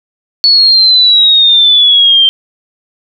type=exponential sweep; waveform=sine; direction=down; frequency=4435 to 3136 Hz; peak=-3 dBFS; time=0.44-2.29 s; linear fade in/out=0 ms; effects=none